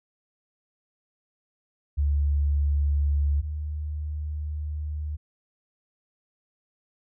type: tone pair in turn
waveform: sine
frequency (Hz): 72.1 / 75.34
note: D2 / D2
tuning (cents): -31 / +45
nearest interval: minor second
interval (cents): 76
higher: second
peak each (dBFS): -20 / -28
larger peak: first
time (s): 1.97-3.42 / 3.42-5.17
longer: second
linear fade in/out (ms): 20
effects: none